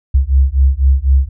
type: beating tone pair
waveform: sine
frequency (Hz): 65.41 / 69.41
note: C2 / C#2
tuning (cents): 0 / +3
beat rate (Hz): 4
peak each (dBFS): -11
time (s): 0.14-1.29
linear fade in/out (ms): 10
effects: none